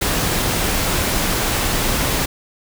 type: noise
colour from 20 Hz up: pink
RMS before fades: -19 dBFS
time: 0.01-2.26 s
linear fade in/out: 10 ms
effects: none